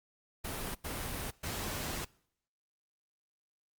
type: noise bursts at uneven times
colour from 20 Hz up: pink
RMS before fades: -38 dBFS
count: 3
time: 0.44-0.75 / 0.84-1.31 / 1.43-2.05 s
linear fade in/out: 10 ms
effects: noise-tail reverb RT60 0.7 s tail -24 dB re dry + Opus 32 kbps